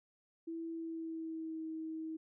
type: tone with pitch glide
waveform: sine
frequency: 329.6 to 319.1 Hz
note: E4 to D#4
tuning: 0 to +44 cents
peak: -39 dBFS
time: 0.47-2.17 s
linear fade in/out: 10 ms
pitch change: -56 cents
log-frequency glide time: 0.7-1.65 s
effects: none